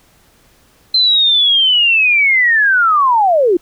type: linear sweep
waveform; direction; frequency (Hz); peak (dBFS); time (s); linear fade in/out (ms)
sine; down; 4118 to 325.7; -8; 0.94-3.57; 5
effects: pink hiss -51 dBFS RMS until 3.61 s